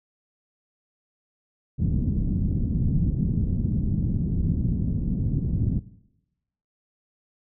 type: low-pass noise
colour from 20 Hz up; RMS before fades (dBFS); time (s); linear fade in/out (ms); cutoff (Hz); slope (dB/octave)
white; -24; 1.78-5.8; 20; 200; 24
effects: noise-tail reverb RT60 0.9 s tail -19 dB re dry